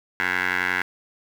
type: tone with band-pass filter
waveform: 15% pulse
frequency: 91.1 Hz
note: F#2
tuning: 26 cents flat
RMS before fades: -24 dBFS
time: 0.2-0.82 s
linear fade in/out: 0 ms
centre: 1800 Hz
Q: 5.8
effects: 7-bit